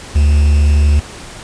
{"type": "tone with quantisation", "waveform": "triangle", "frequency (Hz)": 73.42, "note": "D2", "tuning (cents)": 0, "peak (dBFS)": -5, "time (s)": [0.15, 1], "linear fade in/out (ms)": 10, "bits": 5, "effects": ["pink hiss -32 dBFS RMS until 1.43 s", "resampled to 22050 Hz"]}